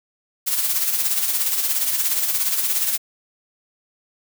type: noise with tremolo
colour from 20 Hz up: blue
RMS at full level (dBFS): -19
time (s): 0.46-2.98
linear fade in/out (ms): 20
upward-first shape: sine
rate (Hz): 17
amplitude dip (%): 50
effects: none